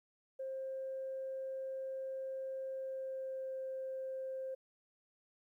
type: tone with pitch glide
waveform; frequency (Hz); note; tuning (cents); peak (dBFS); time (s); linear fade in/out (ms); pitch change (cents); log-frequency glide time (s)
sine; 530 to 526.6; C5 to C5; +22 to +11; -38; 0.39-4.55; 10; -11; 2.71-3.55
effects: tanh soft clip ceiling -34 dBFS + 13-bit